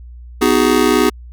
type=chord; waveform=square; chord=G# minor seventh; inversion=first; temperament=just; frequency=249.2 / 311.5 / 373.8 / 415.3 Hz; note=B3 / D#4 / F#4 / G#4; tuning=+16 / +2 / +18 / 0 cents; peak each=-17 dBFS; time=0.41-1.1 s; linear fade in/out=10 ms; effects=added 60 Hz sine -32 dBFS peak until 1.32 s